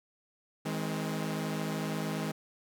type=chord; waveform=sawtooth; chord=Ab major; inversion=second; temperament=equal with one note detuned; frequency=159.02 / 207.7 / 261.6 Hz; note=Eb3 / Ab3 / C4; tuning=+38 / 0 / 0 cents; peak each=-31 / -32 / -36 dBFS; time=0.65-2.32 s; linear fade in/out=10 ms; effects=none